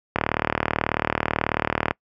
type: click train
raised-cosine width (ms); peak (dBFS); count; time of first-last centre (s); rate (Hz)
0.5; -4; 68; 0.16-1.909; 38.3
effects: noise-tail reverb RT60 0.1 s tail -26 dB re dry + high-pass 60 Hz 12 dB/octave